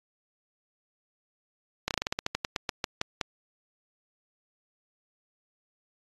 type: slowing click train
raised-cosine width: 0.2 ms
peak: -10 dBFS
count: 16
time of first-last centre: 1.88-3.212 s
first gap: 28 ms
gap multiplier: 1.15
effects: AAC 32 kbps